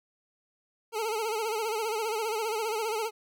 25% pulse tone with vibrato, 440 Hz, A4, in tune, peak -25 dBFS, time 0.92-3.11 s, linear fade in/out 50 ms, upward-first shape sine, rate 15 Hz, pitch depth 86 cents each way, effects none

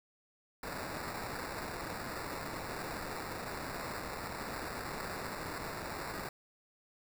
violet noise with sample-and-hold, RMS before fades -41 dBFS, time 0.63-6.29 s, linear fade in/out 2 ms, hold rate 3150 Hz, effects none

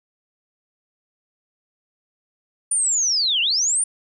sine linear two-way sweep, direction down then up, 9397 to 2666 to 9397 Hz, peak -17 dBFS, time 2.71-3.84 s, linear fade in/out 5 ms, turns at 3.41 s, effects none

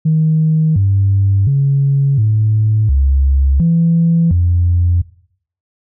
sine tone with pitch steps, 157.6 / 98.4 / 138.8 / 108 / 68.3 / 167 / 87.3 Hz, D#3 / G2 / C#3 / A2 / C#2 / E3 / F2, +23 / +7 / +3 / -32 / -25 / +23 / 0 cents, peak -8 dBFS, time 0.05-5.02 s, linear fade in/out 10 ms, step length 710 ms, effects noise-tail reverb RT60 0.6 s tail -19 dB re dry + tanh soft clip ceiling -4 dBFS

